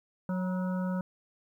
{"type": "harmonic tone with a mistuned harmonic", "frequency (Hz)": 183.5, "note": "F#3", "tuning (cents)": -14, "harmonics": [1, 3, 5, 7, 8], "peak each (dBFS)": [-29, -39, -43, -46, -47], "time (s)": [0.29, 1.01], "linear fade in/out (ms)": 2, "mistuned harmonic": 5, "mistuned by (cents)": 59, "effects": ["11-bit"]}